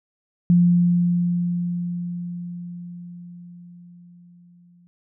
sine tone with exponential decay, 174.8 Hz, F3, 2 cents sharp, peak -11 dBFS, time 0.5-4.87 s, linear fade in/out 0 ms, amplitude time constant 950 ms, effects none

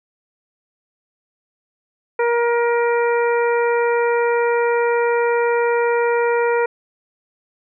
harmonic tone, 472.7 Hz, A#4, 24 cents sharp, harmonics 1 / 2 / 3 / 4 / 5, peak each -16 / -22 / -26 / -28 / -30 dBFS, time 2.19-6.66 s, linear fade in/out 5 ms, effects none

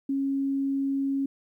sine tone, 274 Hz, C#4, 20 cents flat, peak -24 dBFS, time 0.09-1.26 s, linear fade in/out 5 ms, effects 11-bit

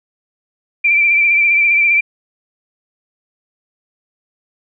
sine tone with vibrato, 2349 Hz, D7, in tune, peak -9 dBFS, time 0.84-2.01 s, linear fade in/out 10 ms, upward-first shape sine, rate 15 Hz, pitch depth 36 cents each way, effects none

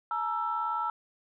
sine tone cluster, 860 / 939 / 1330 Hz, A5 / A#5 / E6, -40 / +12 / +15 cents, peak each -35 / -33 / -30 dBFS, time 0.11-0.9 s, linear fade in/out 2 ms, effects tanh soft clip ceiling -19 dBFS

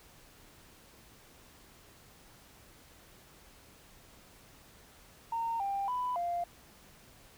sine tone with pitch steps, 918 / 793 / 995 / 696 Hz, A#5 / G5 / B5 / F5, -27 / +20 / +13 / -6 cents, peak -30 dBFS, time 5.32-6.44 s, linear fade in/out 5 ms, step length 280 ms, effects tanh soft clip ceiling -26 dBFS + pink hiss -58 dBFS RMS until 7.37 s

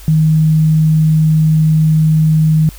sine tone, 156.7 Hz, D#3, 13 cents sharp, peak -7 dBFS, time 0.08-2.69 s, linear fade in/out 0 ms, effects added 50 Hz sine -32 dBFS peak until 2.78 s + white hiss -39 dBFS RMS until 2.78 s

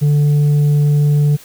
triangle tone with tanh clipping, 146.7 Hz, D3, 2 cents flat, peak -10 dBFS, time 0.01-1.37 s, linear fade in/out 20 ms, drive 8 dB, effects white hiss -41 dBFS RMS until 1.44 s

